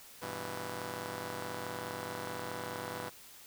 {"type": "chord", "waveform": "5% pulse", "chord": "E minor", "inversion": "first", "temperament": "just", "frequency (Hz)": [98.89, 123.61, 164.81], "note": ["G2", "B2", "E3"], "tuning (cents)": [16, 2, 0], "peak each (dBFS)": -33, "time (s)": [0.21, 3.1], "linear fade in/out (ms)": 20, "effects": ["white hiss -54 dBFS RMS until 3.46 s"]}